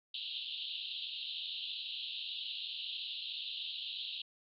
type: band-pass noise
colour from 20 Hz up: white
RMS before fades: -42 dBFS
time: 0.14-4.22 s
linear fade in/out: 5 ms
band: 2800 to 4100 Hz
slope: 96 dB/octave
effects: none